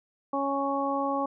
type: harmonic tone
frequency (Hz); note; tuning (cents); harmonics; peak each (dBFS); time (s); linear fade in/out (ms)
277.2; C#4; 0; 1 / 2 / 3 / 4; -31 / -31 / -31 / -31; 0.33-1.26; 5
effects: none